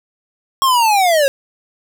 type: linear sweep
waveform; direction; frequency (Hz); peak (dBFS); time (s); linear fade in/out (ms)
square; down; 1096 to 533; -11; 0.62-1.28; 0
effects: none

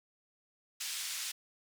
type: band-pass noise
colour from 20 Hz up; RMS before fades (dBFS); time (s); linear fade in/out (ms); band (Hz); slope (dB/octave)
white; -39; 0.8-1.32; 10; 2100 to 7800; 12
effects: none

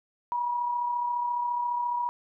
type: tone with amplitude modulation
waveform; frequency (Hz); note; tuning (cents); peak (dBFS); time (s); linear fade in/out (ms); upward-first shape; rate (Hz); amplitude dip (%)
sine; 965; B5; -40; -24; 0.32-2.09; 0; sine; 34.5; 40
effects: none

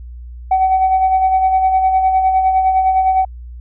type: tone with tremolo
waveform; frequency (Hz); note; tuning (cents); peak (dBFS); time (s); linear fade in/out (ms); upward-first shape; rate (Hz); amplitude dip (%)
sine; 757; F#5; +39; -7; 0.51-3.25; 5; sine; 9.8; 50
effects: tanh soft clip ceiling -6 dBFS + added 60 Hz sine -29 dBFS peak until 3.6 s

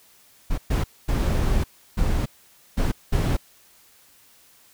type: noise bursts at uneven times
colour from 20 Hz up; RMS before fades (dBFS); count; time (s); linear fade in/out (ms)
brown; -21; 6; 0.5-0.58 / 0.7-0.84 / 1.08-1.64 / 1.97-2.26 / 2.77-2.92 / 3.12-3.37; 10
effects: white hiss -55 dBFS RMS until 4.73 s

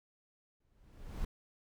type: noise with exponential growth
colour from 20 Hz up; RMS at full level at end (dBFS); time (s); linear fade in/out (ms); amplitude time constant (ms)
brown; -36; 0.6-1.25; 5; 140
effects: none

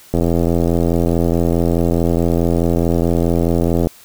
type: click train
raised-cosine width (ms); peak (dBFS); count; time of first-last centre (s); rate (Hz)
2; -3; 317; 0.14-3.871; 84.7
effects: white hiss -44 dBFS RMS until 4.04 s

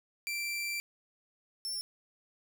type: tone pair in turn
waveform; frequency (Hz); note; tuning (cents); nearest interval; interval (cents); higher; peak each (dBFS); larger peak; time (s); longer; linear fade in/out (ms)
sawtooth; 2349 / 5397; D7 / E8; 0 / +40; octave + major second; 1440; second; -30 / -32; first; 0.27-0.8 / 1.65-1.81; first; 0
effects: none

